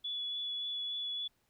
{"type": "tone with vibrato", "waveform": "sine", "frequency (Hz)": 3417, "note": "G#7", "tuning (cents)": 49, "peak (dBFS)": -35, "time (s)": [0.04, 1.28], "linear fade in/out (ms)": 10, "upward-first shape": "triangle", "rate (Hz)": 3.5, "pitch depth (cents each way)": 11, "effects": ["pink hiss -75 dBFS RMS until 1.49 s"]}